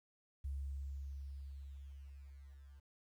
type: tone with level ramp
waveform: sine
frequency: 69 Hz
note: C#2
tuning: 7 cents flat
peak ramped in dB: -38 to -55 dBFS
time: 0.44-2.8 s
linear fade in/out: 10 ms
effects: 12-bit